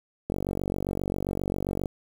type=click train; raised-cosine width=2 ms; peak=-15 dBFS; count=75; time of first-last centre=0.3-1.858 s; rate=47.5 Hz; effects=7-bit